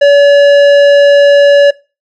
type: tone with tanh clipping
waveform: triangle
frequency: 570 Hz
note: C#5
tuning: 48 cents sharp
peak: -4 dBFS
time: 0.01-1.71 s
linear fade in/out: 10 ms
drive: 17 dB
effects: noise-tail reverb RT60 0.3 s tail -22 dB re dry